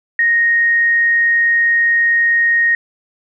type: tone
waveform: sine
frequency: 1864.7 Hz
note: A#6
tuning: in tune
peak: -10 dBFS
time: 0.19-2.75 s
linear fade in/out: 2 ms
effects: none